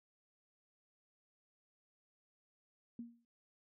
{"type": "tone with exponential decay", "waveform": "sine", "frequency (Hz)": 235.1, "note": "A#3", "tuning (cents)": 15, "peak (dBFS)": -40, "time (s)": [2.99, 3.25], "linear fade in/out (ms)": 2, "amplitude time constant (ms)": 56, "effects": ["noise-tail reverb RT60 0.2 s tail -19 dB re dry"]}